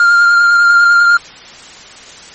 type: tone with vibrato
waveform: triangle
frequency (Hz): 1400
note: F6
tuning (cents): +4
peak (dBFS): -3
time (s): 0-1.17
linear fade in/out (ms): 2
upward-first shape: sine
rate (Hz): 10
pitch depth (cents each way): 17
effects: white hiss -34 dBFS RMS until 2.34 s + MP3 32 kbps